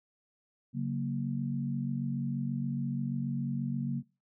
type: chord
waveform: sine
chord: F# major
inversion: second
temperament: equal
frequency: 138.59 / 185 / 233.1 Hz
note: C#3 / F#3 / A#3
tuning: 0 / 0 / 0 cents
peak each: -33 / -37 / -34 dBFS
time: 0.73-4.03 s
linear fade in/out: 50 ms
effects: noise-tail reverb RT60 0.3 s tail -22 dB re dry